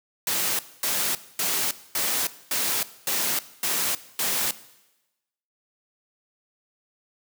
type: noise bursts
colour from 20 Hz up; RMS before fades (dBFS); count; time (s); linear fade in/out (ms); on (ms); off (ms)
white; -25; 8; 0.27-4.51; 2; 320; 240
effects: noise-tail reverb RT60 1.0 s tail -17 dB re dry + high-pass 150 Hz 12 dB/octave